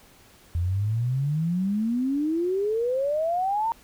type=exponential sweep; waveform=sine; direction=up; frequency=83 to 932.3 Hz; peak=-22 dBFS; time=0.55-3.72 s; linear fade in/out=0 ms; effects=pink hiss -54 dBFS RMS until 3.83 s